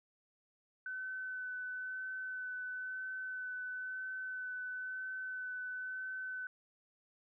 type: tone with vibrato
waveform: sine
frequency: 1512 Hz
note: F#6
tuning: 37 cents sharp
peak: -39 dBFS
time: 0.86-6.47 s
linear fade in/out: 2 ms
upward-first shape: sine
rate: 1 Hz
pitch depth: 12 cents each way
effects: none